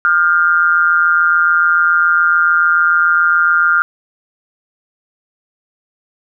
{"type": "tone with amplitude modulation", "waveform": "sine", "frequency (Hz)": 1396.9, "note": "F6", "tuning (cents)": 0, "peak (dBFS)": -5, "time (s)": [0.05, 3.82], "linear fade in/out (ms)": 0, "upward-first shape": "sine", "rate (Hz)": 167, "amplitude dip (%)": 85, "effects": []}